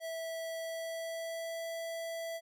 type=tone with pitch glide; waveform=square; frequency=655 to 661.8 Hz; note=E5 to E5; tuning=-11 to +7 cents; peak=-38 dBFS; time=0-2.41 s; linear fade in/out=50 ms; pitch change=+18 cents; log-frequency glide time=0.58-1.65 s; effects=none